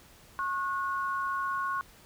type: tone pair together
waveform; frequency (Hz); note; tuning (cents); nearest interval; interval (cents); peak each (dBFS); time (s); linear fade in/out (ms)
sine; 1090 / 1455; C#6 / F#6; -29 / -29; perfect fourth; 500; -30 / -34; 0.39-1.81; 0
effects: pink hiss -56 dBFS RMS until 2.05 s